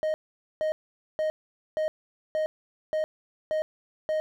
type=tone bursts; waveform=triangle; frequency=622.3 Hz; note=D#5; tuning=in tune; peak=-22 dBFS; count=8; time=0.03-4.2 s; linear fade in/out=0 ms; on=110 ms; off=470 ms; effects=none